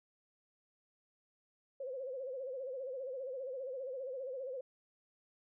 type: tone with vibrato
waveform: sine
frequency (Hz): 523.3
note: C5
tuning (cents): 0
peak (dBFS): -39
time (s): 1.8-4.61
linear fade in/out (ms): 5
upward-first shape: sine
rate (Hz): 15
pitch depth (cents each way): 99
effects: none